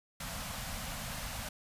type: band-stop noise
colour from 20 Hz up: pink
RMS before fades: -40 dBFS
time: 0.2-1.49 s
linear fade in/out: 5 ms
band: 250 to 540 Hz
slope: 48 dB/octave
effects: resampled to 32000 Hz